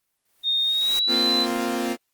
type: noise with exponential growth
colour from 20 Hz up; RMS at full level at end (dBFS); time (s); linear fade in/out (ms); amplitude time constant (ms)
white; -30; 0.25-0.99; 2; 160
type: tone with pitch glide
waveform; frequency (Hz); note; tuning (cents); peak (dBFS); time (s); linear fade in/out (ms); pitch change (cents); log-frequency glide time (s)
sine; 3685 to 4019; A#7 to B7; -21 to +30; -19; 0.43-1.47; 50; +151; 0.65-1.19
type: chord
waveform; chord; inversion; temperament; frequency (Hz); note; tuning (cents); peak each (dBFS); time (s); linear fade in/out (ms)
sawtooth; Bb suspended second; none; equal; 233.1 / 261.6 / 349.2; Bb3 / C4 / F4; 0 / 0 / 0; -24; 1.07-1.97; 50
effects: white hiss -75 dBFS RMS until 2.13 s + Opus 24 kbps